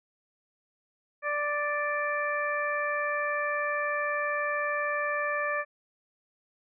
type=harmonic tone; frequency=587.3 Hz; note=D5; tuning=in tune; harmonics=1 / 2 / 3 / 4; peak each=-32 / -32 / -31 / -37 dBFS; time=1.22-5.65 s; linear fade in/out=50 ms; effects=none